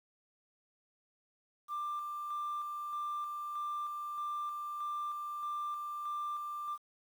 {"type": "tone with tremolo", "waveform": "sine", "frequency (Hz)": 1186, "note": "D6", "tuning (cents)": 17, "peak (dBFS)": -33, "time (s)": [1.68, 6.78], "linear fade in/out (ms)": 50, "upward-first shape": "square", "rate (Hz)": 1.6, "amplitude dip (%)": 35, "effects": ["tanh soft clip ceiling -33 dBFS", "10-bit"]}